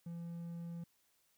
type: tone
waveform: triangle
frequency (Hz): 169.7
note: F3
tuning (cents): -49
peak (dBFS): -40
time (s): 0.06-0.84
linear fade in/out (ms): 5
effects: white hiss -75 dBFS RMS until 1.37 s